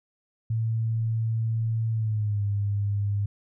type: tone with pitch glide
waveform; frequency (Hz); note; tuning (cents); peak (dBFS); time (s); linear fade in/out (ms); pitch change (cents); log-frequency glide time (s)
sine; 112.7 to 101.57; A2 to G#2; +42 to -38; -23; 0.5-3.26; 5; -180; 1.91-2.43
effects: none